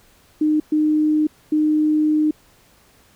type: tone bursts at uneven times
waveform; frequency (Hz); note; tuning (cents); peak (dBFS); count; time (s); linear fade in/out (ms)
sine; 305.9; D#4; -29; -14; 3; 0.41-0.6 / 0.72-1.27 / 1.52-2.31; 5
effects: pink hiss -54 dBFS RMS until 3.15 s